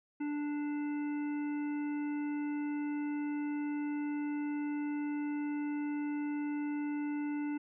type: harmonic tone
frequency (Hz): 293.7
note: D4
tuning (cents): 0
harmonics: 1 / 3 / 5 / 7 / 9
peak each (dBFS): -33 / -48 / -52 / -53 / -55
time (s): 0.2-7.58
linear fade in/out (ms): 10
effects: none